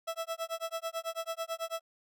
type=tone with tremolo; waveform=30% pulse; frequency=659.3 Hz; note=E5; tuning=in tune; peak=-29 dBFS; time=0.07-1.81 s; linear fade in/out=10 ms; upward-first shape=sine; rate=9.1 Hz; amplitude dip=100%; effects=none